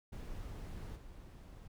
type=noise with level steps; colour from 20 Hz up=brown; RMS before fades=-45 / -52 dBFS; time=0.12-1.68 s; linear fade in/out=10 ms; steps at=0.95 s; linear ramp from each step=20 ms; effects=none